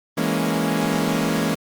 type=chord; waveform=sawtooth; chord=A# half-diminished seventh; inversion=second; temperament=equal; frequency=164.81 / 207.7 / 233.1 / 277.2 Hz; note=E3 / G#3 / A#3 / C#4; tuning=0 / 0 / 0 / 0 cents; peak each=-21 dBFS; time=0.17-1.55 s; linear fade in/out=10 ms; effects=Opus 32 kbps